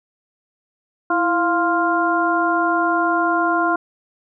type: harmonic tone with a mistuned harmonic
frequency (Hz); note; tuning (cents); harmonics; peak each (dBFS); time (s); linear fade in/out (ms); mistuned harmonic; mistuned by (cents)
349.2; F4; 0; 1 / 2 / 3 / 4; -21 / -21 / -21 / -21; 1.1-3.76; 5; 1; -88
effects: none